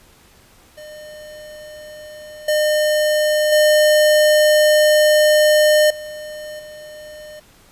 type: tone with level steps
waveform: square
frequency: 607 Hz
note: D#5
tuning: 43 cents flat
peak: -35 / -15 / -11 / -30 / -35 dBFS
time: 0.77-7.4 s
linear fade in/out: 10 ms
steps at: 2.48 / 3.52 / 5.9 / 6.59 s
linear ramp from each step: 5 ms
effects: pink hiss -50 dBFS RMS until 7.71 s + resampled to 32000 Hz